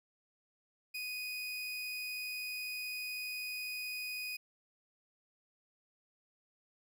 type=tone; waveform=30% pulse; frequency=2489 Hz; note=D#7; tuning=in tune; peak=-36 dBFS; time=0.94-4.37 s; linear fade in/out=10 ms; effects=none

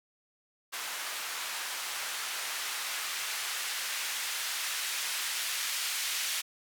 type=noise with band-pass filter sweep; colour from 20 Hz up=blue; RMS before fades=-35 dBFS; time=0.72-6.42 s; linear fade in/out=20 ms; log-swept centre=1100 to 2300 Hz; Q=0.77; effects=none

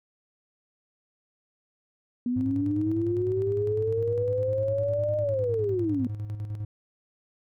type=linear two-way sweep; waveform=sine; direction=up then down; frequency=240 to 608 to 240 Hz; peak=-24 dBFS; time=2.26-6.07 s; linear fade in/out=2 ms; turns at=5.18 s
type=tone with tremolo; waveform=triangle; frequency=104.9 Hz; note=G#2; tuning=18 cents sharp; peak=-27 dBFS; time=2.36-6.65 s; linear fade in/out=5 ms; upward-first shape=square; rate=9.9 Hz; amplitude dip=50%
effects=none

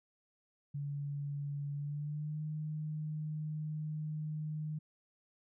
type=tone with pitch glide; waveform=sine; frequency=143.2 to 153.48 Hz; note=D3 to D#3; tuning=-43 to -23 cents; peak=-36 dBFS; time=0.74-4.79 s; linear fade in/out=10 ms; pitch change=+120 cents; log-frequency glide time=1.73-2.42 s; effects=none

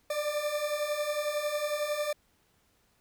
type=beating tone pair; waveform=40% pulse; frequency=586 / 597 Hz; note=D5 / D5; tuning=-4 / +28 cents; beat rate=11 Hz; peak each=-34 / -30 dBFS; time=0.1-2.13 s; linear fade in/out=5 ms; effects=pink hiss -69 dBFS RMS until 3 s

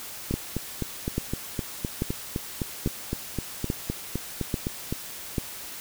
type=two click trains; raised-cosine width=3 ms; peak=-12 / -14 dBFS; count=7 / 19; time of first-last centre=0.34-5.382 / 0.31-4.925 s; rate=1.19 / 3.9 Hz; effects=white hiss -39 dBFS RMS until 5.8 s

